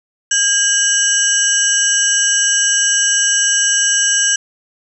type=tone cluster; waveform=sine; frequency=1617 / 2964 / 5740 / 6300 / 7770 Hz; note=G#6 / F#7 / F8 / G8 / B8; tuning=-47 / +2 / +47 / +8 / -29 cents; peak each=-18 dBFS; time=0.31-4.36 s; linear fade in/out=5 ms; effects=none